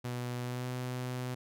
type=tone with pitch glide; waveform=sawtooth; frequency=123 to 125.8 Hz; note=B2 to B2; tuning=-7 to +32 cents; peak=-31 dBFS; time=0.04-1.35 s; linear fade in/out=10 ms; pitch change=+39 cents; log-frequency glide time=0.43-0.68 s; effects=none